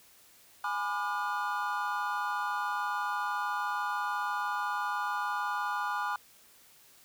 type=chord; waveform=triangle; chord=G# diminished seventh; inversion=none; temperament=just; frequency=830.6 / 996.7 / 1196.1 / 1435.3 Hz; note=G#5 / B5 / D6 / F6; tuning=0 / +16 / +31 / +47 cents; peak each=-34 dBFS; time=0.64-6.16 s; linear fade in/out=2 ms; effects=white hiss -59 dBFS RMS until 7.04 s